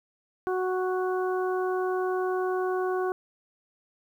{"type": "harmonic tone", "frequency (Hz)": 370, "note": "F#4", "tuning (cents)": 0, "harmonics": [1, 2, 3, 4], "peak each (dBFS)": [-26, -33, -35, -38], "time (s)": [0.47, 3.12], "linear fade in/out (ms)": 0, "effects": ["10-bit"]}